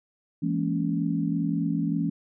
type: chord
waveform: sine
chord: A# half-diminished seventh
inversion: second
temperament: just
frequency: 167.82 / 209.8 / 233.1 / 279.7 Hz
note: E3 / G#3 / A#3 / C#4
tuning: +31 / +18 / 0 / +16 cents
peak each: -27 / -31 / -32 / -28 dBFS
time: 0.42-2.1 s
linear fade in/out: 10 ms
effects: none

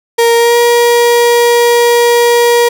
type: tone with pitch glide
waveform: 35% pulse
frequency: 466.2 to 475.4 Hz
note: A#4 to A#4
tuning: 0 to +34 cents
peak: -4 dBFS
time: 0.18-2.69 s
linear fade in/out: 10 ms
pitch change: +34 cents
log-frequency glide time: 0.36-0.57 s
effects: none

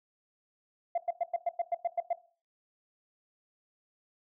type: tone bursts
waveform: sine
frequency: 690 Hz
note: F5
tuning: 21 cents flat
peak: -25 dBFS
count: 10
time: 0.95-2.131 s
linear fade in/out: 5 ms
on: 29 ms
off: 99 ms
effects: noise-tail reverb RT60 0.4 s tail -17 dB re dry + tanh soft clip ceiling -23 dBFS

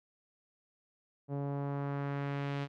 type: tone with low-pass filter sweep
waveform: sawtooth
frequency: 141.1 Hz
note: C#3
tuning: 31 cents sharp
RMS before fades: -36 dBFS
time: 1.28-2.68 s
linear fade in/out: 50 ms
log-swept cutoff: 610 to 3500 Hz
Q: 1.1
effects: none

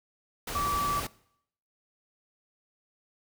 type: tone in noise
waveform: sine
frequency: 1155 Hz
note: D6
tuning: 29 cents flat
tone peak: -27 dBFS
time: 0.55-1 s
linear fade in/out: 5 ms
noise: pink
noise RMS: -35 dBFS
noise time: 0.47-1.07 s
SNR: +5 dB
effects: noise-tail reverb RT60 0.7 s tail -21 dB re dry

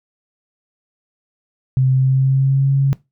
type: tone with pitch glide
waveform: sine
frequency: 130.81 to 137.23 Hz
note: C3 to C#3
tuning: 0 to -17 cents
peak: -11 dBFS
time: 1.77-2.93 s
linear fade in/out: 0 ms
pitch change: +83 cents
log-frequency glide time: 1.92-2.72 s
effects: noise-tail reverb RT60 0.2 s tail -19 dB re dry

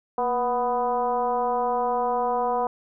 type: tone with frequency modulation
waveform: sine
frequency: 738 Hz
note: F#5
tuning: 5 cents flat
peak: -21 dBFS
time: 0.18-2.67 s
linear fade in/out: 2 ms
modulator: 252 Hz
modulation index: 1.3
effects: none

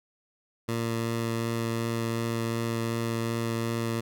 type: tone with vibrato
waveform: 15% pulse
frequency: 115.2 Hz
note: A#2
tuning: 20 cents flat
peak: -21 dBFS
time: 0.68-4.01 s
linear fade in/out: 10 ms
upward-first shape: triangle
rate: 2.7 Hz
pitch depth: 11 cents each way
effects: none

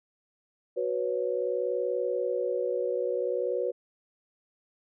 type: chord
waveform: sine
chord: F# suspended fourth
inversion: none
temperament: equal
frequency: 370 / 493.9 / 554.4 Hz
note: F#4 / B4 / C#5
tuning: 0 / 0 / 0 cents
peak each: -32 / -29 / -32 dBFS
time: 0.76-3.72 s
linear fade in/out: 20 ms
effects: none

